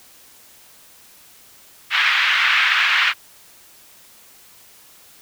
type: band-pass noise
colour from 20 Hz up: white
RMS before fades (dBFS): -17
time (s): 1.9-3.14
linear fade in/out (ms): 50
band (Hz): 1300 to 2800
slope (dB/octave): 24
effects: white hiss -48 dBFS RMS until 5.21 s